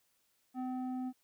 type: tone with low-pass filter sweep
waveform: square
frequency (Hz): 255.3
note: C4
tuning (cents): -42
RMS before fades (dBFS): -38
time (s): 0.54-1.13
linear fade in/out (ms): 50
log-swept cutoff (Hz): 870 to 560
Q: 1.5
effects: white hiss -75 dBFS RMS until 1.23 s